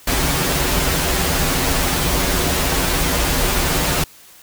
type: noise with comb filter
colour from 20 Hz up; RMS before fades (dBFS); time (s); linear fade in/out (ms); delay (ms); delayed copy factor
pink; -18; 0.07-4.04; 5; 9.4; -0.7
effects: white hiss -45 dBFS RMS until 4.42 s